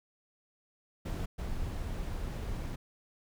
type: noise bursts at uneven times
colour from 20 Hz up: brown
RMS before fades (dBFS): -36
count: 2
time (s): 1.05-1.26 / 1.38-2.76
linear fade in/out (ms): 10
effects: none